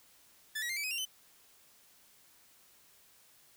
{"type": "tone with pitch steps", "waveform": "sawtooth", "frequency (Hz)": [1745, 1914, 2099, 2303, 2525, 2770, 3038], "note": ["A6", "A#6", "C7", "D7", "D#7", "F7", "F#7"], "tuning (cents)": [-15, 45, 5, -34, 25, -15, 45], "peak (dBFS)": -31, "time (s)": [0.55, 1.054], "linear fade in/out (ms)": 10, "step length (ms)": 72, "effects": ["white hiss -63 dBFS RMS until 3.56 s"]}